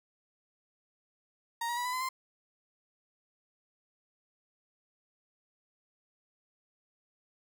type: tone with pitch steps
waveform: 35% pulse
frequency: 932.3 / 953.5 / 975.3 / 997.5 / 1020.2 / 1043.5 Hz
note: A#5 / A#5 / B5 / B5 / C6 / C6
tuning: 0 / +39 / -22 / +17 / -44 / -5 cents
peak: -30 dBFS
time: 1.61-2.09 s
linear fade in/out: 5 ms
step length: 80 ms
effects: none